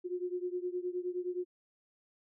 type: beating tone pair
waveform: sine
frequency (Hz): 356.1 / 365.7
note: F4 / F#4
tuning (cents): +34 / -20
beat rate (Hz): 9.6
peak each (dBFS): -36 / -38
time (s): 0.04-1.45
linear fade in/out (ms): 20
effects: none